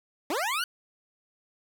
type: linear sweep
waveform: 20% pulse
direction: up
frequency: 261.6 to 1514 Hz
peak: -22 dBFS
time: 0.3-0.64 s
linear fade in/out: 2 ms
effects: none